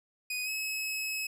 sawtooth tone with pitch glide, 2489 to 2572 Hz, D#7 to E7, 0 to -43 cents, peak -29 dBFS, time 0.3-1.27 s, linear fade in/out 5 ms, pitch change +57 cents, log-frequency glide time 0.44-0.49 s, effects none

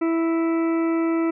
harmonic tone, 329.6 Hz, E4, in tune, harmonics 1 / 2 / 3 / 4 / 6 / 7 / 8, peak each -19 / -32 / -36 / -33 / -39 / -41 / -47 dBFS, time 0.01-1.31 s, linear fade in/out 10 ms, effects none

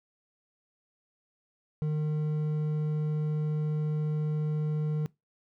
triangle tone with hard clipping, 152.4 Hz, D#3, 36 cents flat, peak -28 dBFS, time 1.82-5.06 s, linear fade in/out 0 ms, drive 9 dB, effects noise-tail reverb RT60 0.2 s tail -22 dB re dry

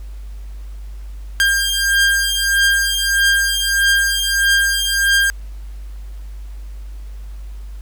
sawtooth beating tone pair, 1600 / 1601.6 Hz, G6 / G6, +35 / +37 cents, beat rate 1.6 Hz, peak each -13 dBFS, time 1.4-5.3 s, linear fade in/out 0 ms, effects added 50 Hz sine -28 dBFS peak until 7.81 s + pink hiss -51 dBFS RMS until 7.81 s

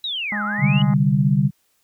sine linear two-way sweep, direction down then up, 3937 to 1244.5 to 2986 Hz, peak -23 dBFS, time 0.04-0.82 s, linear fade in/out 2 ms, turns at 0.44 s
harmonic tone, 207.7 Hz, G#3, in tune, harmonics 1 / 3 / 4 / 5 / 6 / 7 / 8 / 9 / 10, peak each -26 / -40 / -32 / -39 / -36 / -45 / -50 / -45 / -43 dBFS, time 0.32-0.94 s, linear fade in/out 2 ms
sine chord, C suspended second, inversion none, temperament equal, 130.81 / 146.83 / 196 Hz, C3 / D3 / G3, 0 / 0 / 0 cents, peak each -20 / -17 / -19 dBFS, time 0.58-1.51 s, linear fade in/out 50 ms
effects white hiss -65 dBFS RMS until 1.83 s

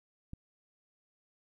click, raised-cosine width 5 ms, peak -30 dBFS, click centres 0.334 s, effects 12-bit

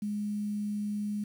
sine tone with quantisation, 207.7 Hz, G#3, in tune, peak -30 dBFS, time 0.02-1.24 s, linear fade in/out 5 ms, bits 9, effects none

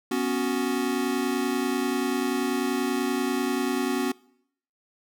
square chord, B suspended second, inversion none, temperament equal, 246.9 / 277.2 / 370 Hz, B3 / C#4 / F#4, 0 / 0 / 0 cents, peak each -29 dBFS, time 0.11-4.12 s, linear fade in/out 5 ms, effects noise-tail reverb RT60 0.7 s tail -23 dB re dry

